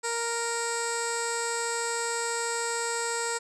15% pulse tone with low-pass filter, 466.2 Hz, A#4, in tune, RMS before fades -30 dBFS, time 0.03-3.39 s, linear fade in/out 20 ms, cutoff 7900 Hz, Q 4.8, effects none

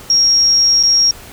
sine tone with dropouts, 5590 Hz, F8, 1 cent sharp, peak -8 dBFS, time 0.1-1.11 s, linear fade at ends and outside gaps 2 ms, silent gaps 0.829-0.834 s, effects pink hiss -36 dBFS RMS until 1.32 s

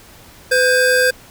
square tone pair together, 504 / 1600.1 Hz, B4 / G6, +35 / +35 cents, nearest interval octave + minor sixth, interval 2000 cents, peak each -15 dBFS, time 0.51-1.11 s, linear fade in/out 10 ms, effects pink hiss -43 dBFS RMS until 1.3 s

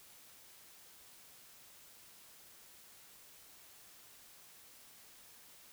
silence, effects white hiss -59 dBFS RMS until 5.72 s

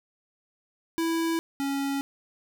square tone pair in turn, 329.6 / 277.2 Hz, E4 / C#4, 0 / 0 cents, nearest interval minor third, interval 300 cents, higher first, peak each -25 / -27 dBFS, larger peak first, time 0.98-1.39 / 1.6-2.01 s, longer neither, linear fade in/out 0 ms, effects none

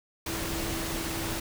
sine tone in noise, 329.9 Hz, E4, 1 cent sharp, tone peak -37 dBFS, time 0.26-1.4 s, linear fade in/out 5 ms, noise pink, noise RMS -33 dBFS, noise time 0.26-1.4 s, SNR -7 dB, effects none

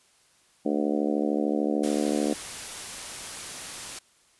harmonic tone, 73.42 Hz, D2, in tune, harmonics 3 / 4 / 5 / 6 / 7 / 8 / 9 / 10, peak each -29 / -27 / -32 / -33 / -32 / -36 / -38 / -39 dBFS, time 0.65-2.34 s, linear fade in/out 10 ms
white noise, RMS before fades -37 dBFS, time 1.83-3.99 s, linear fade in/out 5 ms
effects white hiss -62 dBFS RMS until 4.39 s + resampled to 24000 Hz

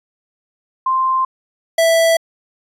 sine / square tone pair in turn, 1046.5 / 659.3 Hz, C6 / E5, 0 / 0 cents, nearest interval minor sixth, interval 800 cents, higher first, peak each -13 / -11 dBFS, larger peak second, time 0.86-1.25 / 1.78-2.17 s, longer neither, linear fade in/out 5 ms, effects resampled to 32000 Hz

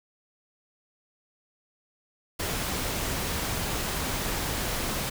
pink noise, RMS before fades -30 dBFS, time 2.39-5.1 s, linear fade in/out 10 ms, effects none

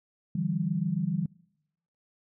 sine tone cluster, 150.1 / 169.1 / 196.5 Hz, D3 / E3 / G3, +38 / +44 / +4 cents, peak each -32 / -29 / -31 dBFS, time 0.35-1.26 s, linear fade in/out 5 ms, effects noise-tail reverb RT60 0.8 s tail -24 dB re dry

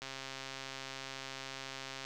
click train, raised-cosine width 0.2 ms, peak -25 dBFS, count 273, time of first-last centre 0.02-2.05 s, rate 134 Hz, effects none

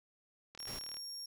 click train, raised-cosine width 0.2 ms, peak -33 dBFS, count 17, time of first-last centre 0.55-0.969 s, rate 38.2 Hz
35% pulse tone, 5550 Hz, F8, 12 cents flat, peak -40 dBFS, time 0.59-1.26 s, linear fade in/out 5 ms
pink noise, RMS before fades -47 dBFS, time 0.67-0.79 s, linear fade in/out 2 ms
effects none

